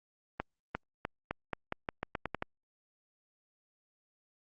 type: accelerating click train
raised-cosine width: 0.5 ms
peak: -18 dBFS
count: 12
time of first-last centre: 0.4-2.424 s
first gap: 350 ms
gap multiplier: 0.86
effects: Opus 32 kbps